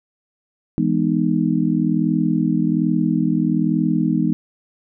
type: chord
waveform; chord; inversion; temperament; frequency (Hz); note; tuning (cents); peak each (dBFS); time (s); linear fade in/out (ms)
sine; E major seventh; none; just; 164.81 / 206 / 247.2 / 309; E3 / G#3 / B3 / D#4; 0 / -14 / +2 / -12; -21; 0.78-4.33; 0
effects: none